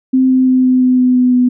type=tone with pitch steps; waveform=sine; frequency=260.1 / 258.5 / 256.8 / 255.2 / 253.6 / 252 / 250.4 / 248.8 Hz; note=C4 / C4 / C4 / C4 / B3 / B3 / B3 / B3; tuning=-10 / -21 / -32 / -43 / +46 / +35 / +24 / +13 cents; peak=-7 dBFS; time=0.13-1.49 s; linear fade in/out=10 ms; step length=170 ms; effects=none